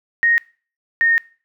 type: tone pair in turn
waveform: sine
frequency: 1864.7 / 1842.2 Hz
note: A#6 / A#6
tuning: 0 / -21 cents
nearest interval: unison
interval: 21 cents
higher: first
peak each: -12 dBFS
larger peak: neither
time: 0.23-0.38 / 1.01-1.18 s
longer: second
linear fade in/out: 0 ms
effects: noise-tail reverb RT60 0.4 s tail -22 dB re dry